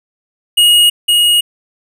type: tone with echo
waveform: square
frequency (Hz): 2879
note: F#7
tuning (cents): -48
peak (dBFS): -6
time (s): 0.57-0.9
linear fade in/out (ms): 10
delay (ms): 510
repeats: 1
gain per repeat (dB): -2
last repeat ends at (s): 1.41
effects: none